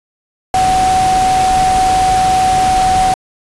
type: tone in noise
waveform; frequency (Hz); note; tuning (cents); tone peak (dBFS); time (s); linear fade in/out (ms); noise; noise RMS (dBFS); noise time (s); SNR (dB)
sine; 750; F#5; +23; -9; 0.54-3.14; 2; pink; -20; 0.54-3.14; +8
effects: resampled to 24000 Hz